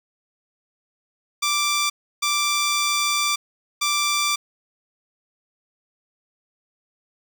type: tone bursts at uneven times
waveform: 10% pulse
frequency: 1174.7 Hz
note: D6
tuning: in tune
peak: -11 dBFS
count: 3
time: 1.42-1.9 / 2.22-3.36 / 3.81-4.36 s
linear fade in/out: 10 ms
effects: none